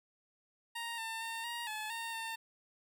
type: tone with pitch steps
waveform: 15% pulse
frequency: 932 / 900 / 910 / 943 / 860 / 917 / 904 Hz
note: A#5 / A5 / A#5 / A#5 / A5 / A#5 / A5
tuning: -1 / +39 / -42 / +20 / -40 / -29 / +47 cents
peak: -32 dBFS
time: 0.75-2.36 s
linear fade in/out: 10 ms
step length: 230 ms
effects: none